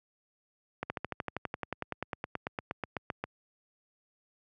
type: slowing click train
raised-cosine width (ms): 0.5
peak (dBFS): -18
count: 25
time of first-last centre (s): 0.83-3.24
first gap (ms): 70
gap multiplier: 1.03
effects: high-pass 80 Hz 12 dB/octave